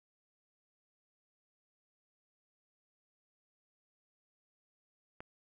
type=click; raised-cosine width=0.5 ms; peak=-30 dBFS; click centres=5.205 s; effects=11-bit